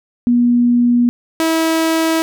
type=tone pair in turn; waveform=sine / sawtooth; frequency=241.3 / 324.1 Hz; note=B3 / E4; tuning=-40 / -29 cents; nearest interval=perfect fourth; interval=511 cents; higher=second; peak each=-9 dBFS; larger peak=neither; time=0.27-1.09 / 1.4-2.22 s; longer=neither; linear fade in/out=0 ms; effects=none